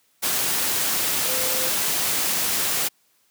sine tone in noise, 514 Hz, C5, 31 cents flat, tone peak -31 dBFS, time 1.27-1.7 s, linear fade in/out 20 ms, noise white, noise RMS -23 dBFS, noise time 0.22-2.89 s, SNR -11 dB, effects white hiss -64 dBFS RMS until 3.3 s + high-pass 100 Hz 12 dB/octave

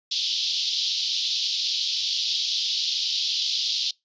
pink band-pass noise, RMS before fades -26 dBFS, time 0.11-3.91 s, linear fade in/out 5 ms, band 3200 to 5300 Hz, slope 48 dB/octave, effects noise-tail reverb RT60 0.2 s tail -25 dB re dry + resampled to 16000 Hz

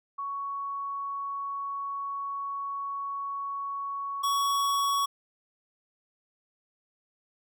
sine / square tone pair in turn, 1115 / 1119.7 Hz, C#6 / C#6, +10 / +17 cents, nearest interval unison, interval 7 cents, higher second, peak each -31 / -25 dBFS, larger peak second, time 0.18-4.23 / 4.23-5.06 s, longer first, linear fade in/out 10 ms, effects none

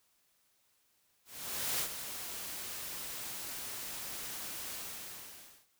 white noise with ADSR envelope, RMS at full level -33 dBFS, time 1.25-5.67 s, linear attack 550 ms, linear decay 79 ms, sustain -9 dB, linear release 920 ms, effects white hiss -73 dBFS RMS until 5.79 s

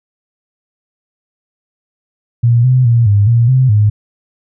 sine tone with pitch steps, 118.5 / 127.9 / 117.5 / 102 / 117.4 / 129.9 / 105.2 Hz, A#2 / C3 / A#2 / G#2 / A#2 / C3 / G#2, +29 / -39 / +14 / -31 / +13 / -12 / +23 cents, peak -6 dBFS, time 2.43-3.9 s, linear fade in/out 10 ms, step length 210 ms, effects none

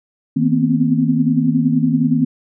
sine tone cluster, 158.3 / 233.1 / 250.7 / 261.4 Hz, D#3 / A#3 / B3 / C4, +30 / 0 / +26 / -1 cents, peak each -18 dBFS, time 0.36-2.25 s, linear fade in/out 10 ms, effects none

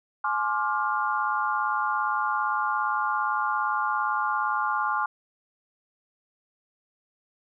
sine chord, D half-diminished seventh, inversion second, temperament just, 845.8 / 1057.2 / 1174.7 / 1409.6 Hz, Ab5 / C6 / D6 / F6, +31 / +18 / 0 / +16 cents, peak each -29 dBFS, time 0.24-5.06 s, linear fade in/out 5 ms, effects none

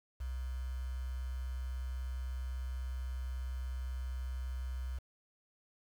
sine tone with quantisation, 63.7 Hz, C2, 46 cents flat, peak -36 dBFS, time 0.2-4.99 s, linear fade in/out 10 ms, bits 9, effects none

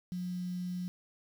sine tone with quantisation, 179.8 Hz, F#3, 49 cents flat, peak -34 dBFS, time 0.12-0.88 s, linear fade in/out 0 ms, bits 9, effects none

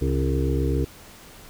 harmonic tone with a mistuned harmonic, 67.4 Hz, C#2, 48 cents flat, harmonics 1 / 2 / 4 / 5 / 6 / 7, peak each -23 / -26 / -29 / -30 / -31 / -31 dBFS, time 0.01-0.85 s, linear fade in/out 10 ms, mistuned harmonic 7, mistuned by -45 cents, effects pink hiss -46 dBFS RMS until 1.49 s

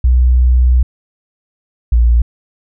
sine tone pair in turn, 62.2 / 58.6 Hz, B1 / A#1, +13 / +10 cents, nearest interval minor second, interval 103 cents, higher first, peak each -6 dBFS, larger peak neither, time 0.04-0.83 / 1.92-2.22 s, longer first, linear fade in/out 5 ms, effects none

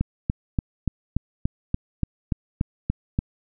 click train, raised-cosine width 5 ms, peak -9 dBFS, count 12, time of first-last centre 0.01-3.189 s, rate 3.46 Hz, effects none

